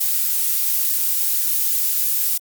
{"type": "noise", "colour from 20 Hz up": "violet", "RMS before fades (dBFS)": -19, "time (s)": [0, 2.38], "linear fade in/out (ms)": 10, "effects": ["Opus 48 kbps"]}